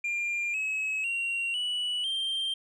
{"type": "tone with pitch steps", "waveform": "sine", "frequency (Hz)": [2396, 2568, 2752, 2950, 3162], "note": ["D7", "E7", "F7", "F#7", "G7"], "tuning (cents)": [34, -46, -26, -6, 14], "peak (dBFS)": -25, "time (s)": [0.04, 2.54], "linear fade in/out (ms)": 5, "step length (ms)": 500, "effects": ["tanh soft clip ceiling -27 dBFS"]}